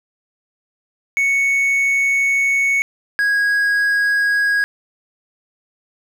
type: tone pair in turn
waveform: triangle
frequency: 2217 / 1649.4 Hz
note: C#7 / G#6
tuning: 0 / -12 cents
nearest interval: perfect fourth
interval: 512 cents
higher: first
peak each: -12 dBFS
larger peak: neither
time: 1.17-2.82 / 3.19-4.64 s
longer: first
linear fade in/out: 0 ms
effects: none